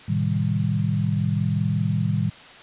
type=chord; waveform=sine; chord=A half-diminished seventh; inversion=none; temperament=equal; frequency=110 / 130.81 / 155.56 / 196 Hz; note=A2 / C3 / Eb3 / G3; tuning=0 / 0 / 0 / 0 cents; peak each=-24 / -29 / -24 / -26 dBFS; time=0.08-2.3 s; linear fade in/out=10 ms; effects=white hiss -44 dBFS RMS until 2.62 s + resampled to 8000 Hz